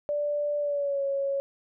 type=tone with pitch glide; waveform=sine; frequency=586 to 553.1 Hz; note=D5 to C#5; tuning=-4 to -4 cents; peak=-25 dBFS; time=0.09-1.4 s; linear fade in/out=0 ms; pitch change=-100 cents; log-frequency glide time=0.59-1.03 s; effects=none